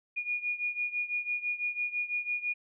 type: beating tone pair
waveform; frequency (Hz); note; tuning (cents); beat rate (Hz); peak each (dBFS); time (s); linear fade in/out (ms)
sine; 2440 / 2446; D#7 / D#7; -34 / -30; 6; -32 / -35; 0.16-2.54; 20
effects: none